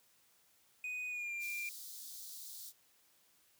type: tone with pitch glide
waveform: triangle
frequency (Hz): 2489 to 2385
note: D#7 to D7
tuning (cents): 0 to +26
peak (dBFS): -37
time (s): 0.84-1.69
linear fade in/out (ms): 2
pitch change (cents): -74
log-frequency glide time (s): 1.08-1.32
type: high-pass noise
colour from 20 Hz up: white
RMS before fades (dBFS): -49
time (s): 1.39-2.73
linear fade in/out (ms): 50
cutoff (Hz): 3700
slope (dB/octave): 48
effects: white hiss -70 dBFS RMS until 3.59 s + high-pass 60 Hz 12 dB/octave